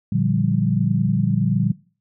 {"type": "chord", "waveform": "sine", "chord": "G minor seventh", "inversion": "first", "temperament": "equal", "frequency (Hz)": [116.54, 146.83, 174.61, 196], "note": ["Bb2", "D3", "F3", "G3"], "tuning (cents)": [0, 0, 0, 0], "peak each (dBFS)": -22, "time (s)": [0.12, 1.72], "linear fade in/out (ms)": 5, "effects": ["noise-tail reverb RT60 0.4 s tail -22 dB re dry"]}